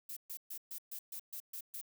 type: noise bursts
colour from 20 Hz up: violet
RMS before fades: -44 dBFS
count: 9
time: 0.09-1.814 s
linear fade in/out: 5 ms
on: 76 ms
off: 130 ms
effects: none